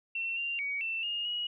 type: tone with pitch steps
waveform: sine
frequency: 2707 / 2776 / 2253 / 2677 / 2842 / 2902 Hz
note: E7 / F7 / C#7 / E7 / F7 / F#7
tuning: +45 / -11 / +28 / +26 / +30 / -34 cents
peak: -31 dBFS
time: 0.15-1.47 s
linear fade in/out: 5 ms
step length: 220 ms
effects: none